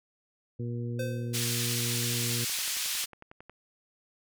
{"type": "harmonic tone", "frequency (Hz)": 119.2, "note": "A#2", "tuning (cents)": 39, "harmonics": [1, 2, 3, 4], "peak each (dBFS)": [-32, -38, -42, -44], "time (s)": [0.59, 2.45], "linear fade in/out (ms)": 10}
{"type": "tone with exponential decay", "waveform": "square", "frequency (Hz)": 515, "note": "C5", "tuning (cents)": -28, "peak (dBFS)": -31, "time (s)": [0.99, 1.55], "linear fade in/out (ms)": 5, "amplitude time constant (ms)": 120}
{"type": "band-pass noise", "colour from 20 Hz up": "pink", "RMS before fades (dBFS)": -32, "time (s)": [1.33, 3.06], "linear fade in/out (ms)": 20, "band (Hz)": [3000, 14000], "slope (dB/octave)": 12}
{"type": "click train", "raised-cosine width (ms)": 0.5, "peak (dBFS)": -32, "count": 19, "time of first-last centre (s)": [1.86, 3.496], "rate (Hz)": 11}
{"effects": []}